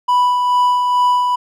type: tone with tremolo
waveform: triangle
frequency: 987.8 Hz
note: B5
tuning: in tune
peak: -8 dBFS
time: 0.08-1.36 s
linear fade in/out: 10 ms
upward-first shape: sine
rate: 2.3 Hz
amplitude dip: 35%
effects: none